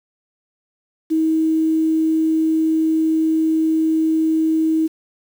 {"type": "tone with quantisation", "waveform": "sine", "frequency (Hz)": 318.7, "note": "D#4", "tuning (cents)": 42, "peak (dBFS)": -14, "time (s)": [1.1, 4.88], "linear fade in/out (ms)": 20, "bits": 7, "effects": []}